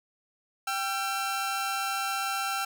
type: tone pair together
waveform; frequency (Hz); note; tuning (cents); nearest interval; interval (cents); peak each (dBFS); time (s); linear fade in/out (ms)
sawtooth; 784 / 1353.8; G5 / E6; 0 / +46; major sixth; 946; -28 / -27; 0.67-2.65; 5
effects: none